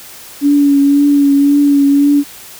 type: tone with vibrato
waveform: sine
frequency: 283.9 Hz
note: C#4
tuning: 41 cents sharp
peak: -6 dBFS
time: 0.41-2.24 s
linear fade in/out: 50 ms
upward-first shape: triangle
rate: 1.9 Hz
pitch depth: 29 cents each way
effects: white hiss -34 dBFS RMS until 2.59 s